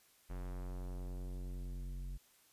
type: tone with low-pass filter sweep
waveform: square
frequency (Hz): 45.42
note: F#1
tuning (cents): -31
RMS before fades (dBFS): -43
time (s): 0.29-2.18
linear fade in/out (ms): 20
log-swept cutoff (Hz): 2000 to 150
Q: 0.75
effects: white hiss -68 dBFS RMS until 2.52 s + resampled to 32000 Hz